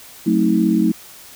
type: chord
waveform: sine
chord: F# diminished seventh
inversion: none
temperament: just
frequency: 185 / 222 / 266.4 / 319.7 Hz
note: F#3 / A3 / C4 / Eb4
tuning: 0 / +16 / +31 / +47 cents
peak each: -19 / -17 / -23 / -17 dBFS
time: 0.26-0.92 s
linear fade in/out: 10 ms
effects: white hiss -41 dBFS RMS until 1.35 s